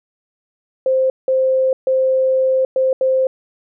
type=tone bursts at uneven times; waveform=sine; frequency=523.3 Hz; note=C5; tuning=in tune; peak=-12 dBFS; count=5; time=0.86-1.1 / 1.28-1.73 / 1.87-2.65 / 2.76-2.93 / 3.01-3.27 s; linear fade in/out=2 ms; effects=none